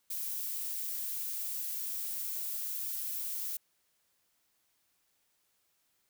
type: noise with high-pass filter sweep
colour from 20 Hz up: violet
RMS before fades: -37 dBFS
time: 0.1-3.57 s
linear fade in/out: 5 ms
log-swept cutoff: 1600 to 300 Hz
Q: 0.8
effects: white hiss -75 dBFS RMS until 6.09 s